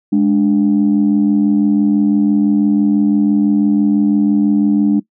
sine tone pair together, 207.7 / 293.7 Hz, G#3 / D4, 0 / 0 cents, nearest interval tritone, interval 600 cents, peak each -11 dBFS, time 0.12-5 s, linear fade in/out 10 ms, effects noise-tail reverb RT60 0.1 s tail -20 dB re dry + tanh soft clip ceiling -4 dBFS

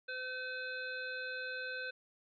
harmonic tone, 510 Hz, C5, 44 cents flat, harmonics 1 / 3 / 5 / 7 / 8, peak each -46 / -40 / -48 / -54 / -50 dBFS, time 0.08-1.91 s, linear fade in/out 10 ms, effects none

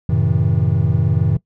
triangle chord, F# diminished seventh, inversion none, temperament just, 92.5 / 111 / 133.2 / 159.84 Hz, F#2 / A2 / C3 / Eb3, 0 / +16 / +31 / +47 cents, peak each -17 dBFS, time 0.09-1.37 s, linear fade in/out 5 ms, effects noise-tail reverb RT60 0.1 s tail -20 dB re dry

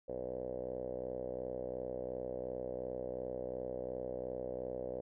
5% pulse tone with low-pass filter, 62.8 Hz, B1, 30 cents sharp, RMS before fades -41 dBFS, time 0.08-5.01 s, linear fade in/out 10 ms, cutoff 530 Hz, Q 7.3, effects none

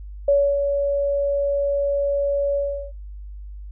sine tone with ADSR envelope, 565 Hz, C#5, 33 cents sharp, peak -12 dBFS, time 0.28-2.92 s, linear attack 5 ms, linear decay 280 ms, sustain -6 dB, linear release 360 ms, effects noise-tail reverb RT60 0.2 s tail -17 dB re dry + added 50 Hz sine -33 dBFS peak until 3.71 s

